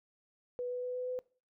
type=tone with pitch steps; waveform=sine; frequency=492.8 / 495.7 / 498.5 / 501.4 / 504.3 Hz; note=B4 / B4 / B4 / B4 / B4; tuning=-4 / +6 / +16 / +26 / +36 cents; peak=-34 dBFS; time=0.59-1.19 s; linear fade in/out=0 ms; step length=120 ms; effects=noise-tail reverb RT60 0.4 s tail -22 dB re dry